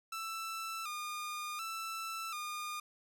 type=tone with vibrato; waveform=sawtooth; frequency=1270 Hz; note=D#6; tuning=35 cents sharp; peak=-35 dBFS; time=0.12-2.8 s; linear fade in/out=5 ms; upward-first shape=square; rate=0.68 Hz; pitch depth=76 cents each way; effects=none